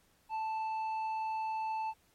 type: tone with tanh clipping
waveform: triangle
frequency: 880 Hz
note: A5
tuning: in tune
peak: -34 dBFS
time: 0.29-1.94 s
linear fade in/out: 50 ms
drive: 10 dB
effects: pink hiss -69 dBFS RMS until 2.14 s + MP3 64 kbps